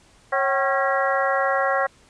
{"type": "harmonic tone with a mistuned harmonic", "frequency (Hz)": 273.1, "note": "C#4", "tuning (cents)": -26, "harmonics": [2, 3, 4, 5, 6, 7], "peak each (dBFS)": [-23, -25, -26, -27, -28, -28], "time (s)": [0.32, 1.87], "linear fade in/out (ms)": 10, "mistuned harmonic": 3, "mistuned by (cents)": -110, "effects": ["pink hiss -55 dBFS RMS until 2.09 s", "resampled to 22050 Hz"]}